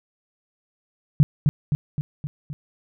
sine tone with echo, 146.83 Hz, D3, in tune, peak -9 dBFS, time 1.2-1.23 s, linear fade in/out 0 ms, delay 260 ms, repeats 5, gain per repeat -4 dB, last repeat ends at 2.53 s, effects none

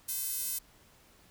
sawtooth tone with high-pass filter, 514 Hz, C5, 31 cents flat, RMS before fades -35 dBFS, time 0.08-0.59 s, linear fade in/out 10 ms, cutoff 10000 Hz, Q 0.81, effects pink hiss -61 dBFS RMS until 1.3 s

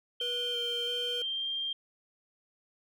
sine tone with pitch glide, 3136 to 3187 Hz, G7 to G7, 0 to +28 cents, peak -31 dBFS, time 0.2-1.73 s, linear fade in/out 5 ms, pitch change +28 cents, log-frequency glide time 1.09-1.48 s
square tone with vibrato, 480 Hz, B4, 49 cents flat, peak -38 dBFS, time 0.21-1.22 s, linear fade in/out 2 ms, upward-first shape square, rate 1.5 Hz, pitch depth 13 cents each way
effects none

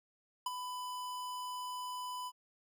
square tone with ADSR envelope, 998 Hz, B5, 18 cents sharp, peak -32 dBFS, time 0.46-2.32 s, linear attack 5 ms, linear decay 24 ms, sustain -8 dB, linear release 49 ms, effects none

